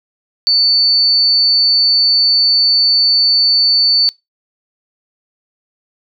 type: tone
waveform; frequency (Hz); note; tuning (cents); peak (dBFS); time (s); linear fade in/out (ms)
sine; 4500; C#8; +25; -8; 0.47-4.09; 0
effects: noise-tail reverb RT60 0.2 s tail -24 dB re dry